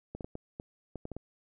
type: clicks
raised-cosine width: 2 ms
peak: -26 dBFS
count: 9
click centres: 0.15 / 0.208 / 0.245 / 0.354 / 0.599 / 0.957 / 1.054 / 1.117 / 1.166 s
effects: none